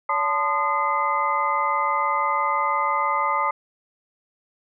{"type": "tone cluster", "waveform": "sine", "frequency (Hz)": [569, 883, 1029, 1226, 2052], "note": ["C#5", "A5", "C6", "D#6", "C7"], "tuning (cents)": [45, 6, -29, -26, -34], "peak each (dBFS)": [-31, -25, -26, -23, -30], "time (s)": [0.09, 3.51], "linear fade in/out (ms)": 5, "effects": []}